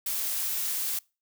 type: noise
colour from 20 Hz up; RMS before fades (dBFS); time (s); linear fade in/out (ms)
blue; -30; 0.06-0.99; 5
effects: noise-tail reverb RT60 0.3 s tail -25 dB re dry